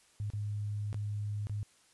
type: tone with dropouts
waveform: sine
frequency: 103.83 Hz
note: G#2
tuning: in tune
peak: -33 dBFS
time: 0.2-1.63 s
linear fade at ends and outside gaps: 0 ms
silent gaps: 0.302-0.335 / 0.929-0.944 / 1.47-1.496 s
effects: white hiss -65 dBFS RMS until 1.93 s + resampled to 24000 Hz